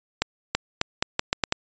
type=accelerating click train; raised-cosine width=0.2 ms; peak=-3 dBFS; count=8; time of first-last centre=0.22-1.524 s; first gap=330 ms; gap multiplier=0.8; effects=resampled to 16000 Hz